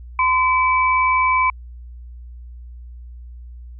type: tone pair together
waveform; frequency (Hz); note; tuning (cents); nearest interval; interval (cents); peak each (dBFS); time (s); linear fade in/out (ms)
sine; 1024 / 2299; C6 / D7; -38 / -37; octave + major second; 1401; -15 / -19; 0.19-1.5; 2
effects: added 60 Hz sine -34 dBFS peak until 3.79 s